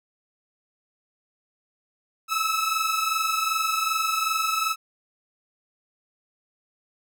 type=tone pair together; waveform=sawtooth; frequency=1290.4 / 1313 Hz; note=E6 / E6; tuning=-37 / -7 cents; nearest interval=unison; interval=30 cents; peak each=-22 dBFS; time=2.28-4.76 s; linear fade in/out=50 ms; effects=none